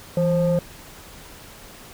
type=tone pair together; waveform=sine; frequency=166.7 / 529.2 Hz; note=E3 / C5; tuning=+20 / +20 cents; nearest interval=octave + minor sixth; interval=2000 cents; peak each=-18 / -18 dBFS; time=0.17-0.59 s; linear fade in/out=2 ms; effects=tanh soft clip ceiling -13 dBFS + pink hiss -43 dBFS RMS until 1.93 s